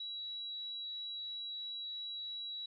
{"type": "tone", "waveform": "sine", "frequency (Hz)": 3899, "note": "B7", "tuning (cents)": -23, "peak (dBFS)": -40, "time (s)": [0, 2.66], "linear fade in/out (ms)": 5, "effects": []}